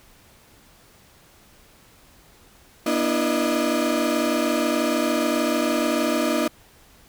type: tone cluster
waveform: 35% pulse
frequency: 241.6 / 295.2 / 333.5 / 617 Hz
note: B3 / D4 / E4 / D#5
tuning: -38 / +9 / +20 / -15 cents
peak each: -24 dBFS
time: 2.86-6.48 s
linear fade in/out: 5 ms
effects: pink hiss -53 dBFS RMS until 7.08 s